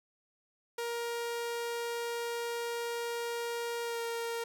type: tone with pitch glide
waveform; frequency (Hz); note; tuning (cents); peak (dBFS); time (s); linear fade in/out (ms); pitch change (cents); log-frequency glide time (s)
sawtooth; 470.3 to 464.9; A#4 to A#4; +15 to -5; -30; 0.78-4.44; 5; -20; 3.83-4
effects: none